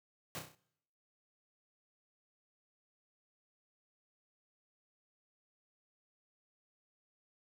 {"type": "noise with echo", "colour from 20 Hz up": "pink", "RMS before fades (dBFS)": -42, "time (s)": [0.35, 0.39], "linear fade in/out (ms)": 0, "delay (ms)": 32, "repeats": 5, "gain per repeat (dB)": -5, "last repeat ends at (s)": 0.55, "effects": ["noise-tail reverb RT60 0.8 s tail -23 dB re dry", "high-pass 100 Hz 12 dB/octave"]}